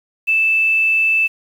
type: tone with quantisation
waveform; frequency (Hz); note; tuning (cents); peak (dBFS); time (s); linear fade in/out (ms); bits
sine; 2637; E7; 0; -12; 0.27-1.28; 20; 7
effects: none